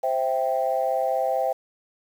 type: chord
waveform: sine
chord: C major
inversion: none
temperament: equal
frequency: 523.3 / 659.3 / 784 Hz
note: C5 / E5 / G5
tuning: 0 / 0 / 0 cents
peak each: -25 dBFS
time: 0.03-1.53 s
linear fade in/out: 10 ms
effects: tanh soft clip ceiling -12 dBFS + 8-bit